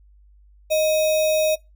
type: tone with sample-and-hold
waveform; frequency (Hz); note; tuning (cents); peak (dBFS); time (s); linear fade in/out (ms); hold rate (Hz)
sine; 622.3; D#5; 0; -16; 0.7-1.56; 20; 3150
effects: noise-tail reverb RT60 0.2 s tail -21 dB re dry + added 50 Hz sine -49 dBFS peak until 1.75 s